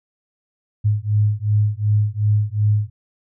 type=beating tone pair; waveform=sine; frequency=103.83 / 106.53 Hz; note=G#2 / G#2; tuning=0 / +45 cents; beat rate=2.7 Hz; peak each=-18 dBFS; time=0.84-2.9 s; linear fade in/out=20 ms; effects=none